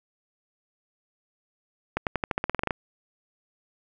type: accelerating click train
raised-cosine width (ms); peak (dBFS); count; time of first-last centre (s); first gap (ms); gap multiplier
0.5; -10; 13; 1.97-2.708; 98; 0.91
effects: none